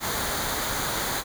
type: noise with comb filter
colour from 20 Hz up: pink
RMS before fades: -28 dBFS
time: 0-1.24 s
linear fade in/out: 50 ms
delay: 0.37 ms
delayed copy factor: -0.55
effects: none

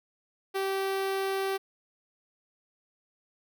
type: tone with notch filter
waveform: sawtooth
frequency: 387.6 Hz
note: G4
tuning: 20 cents flat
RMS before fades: -30 dBFS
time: 0.54-1.58 s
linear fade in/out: 20 ms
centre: 7100 Hz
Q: 1.6
effects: none

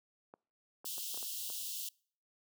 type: clicks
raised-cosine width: 1 ms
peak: -36 dBFS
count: 7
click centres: 0.339 / 0.845 / 0.981 / 1.144 / 1.175 / 1.228 / 1.501 s
type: high-pass noise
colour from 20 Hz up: white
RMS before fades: -41 dBFS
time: 0.85-1.89 s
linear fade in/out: 5 ms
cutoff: 2800 Hz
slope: 96 dB/octave
effects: noise-tail reverb RT60 0.5 s tail -26 dB re dry + high-pass 300 Hz 12 dB/octave

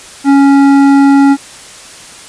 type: tone with hard clipping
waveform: triangle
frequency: 277.8 Hz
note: C#4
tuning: 4 cents sharp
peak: -5 dBFS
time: 0.24-1.37 s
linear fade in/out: 50 ms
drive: 15 dB
effects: white hiss -32 dBFS RMS until 2.28 s + resampled to 22050 Hz

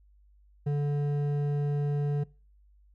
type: tone with hard clipping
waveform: sine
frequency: 145 Hz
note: D3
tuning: 22 cents flat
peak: -27 dBFS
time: 0.66-2.24 s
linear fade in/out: 10 ms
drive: 8 dB
effects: noise-tail reverb RT60 0.4 s tail -24 dB re dry + added 50 Hz sine -57 dBFS peak until 2.94 s

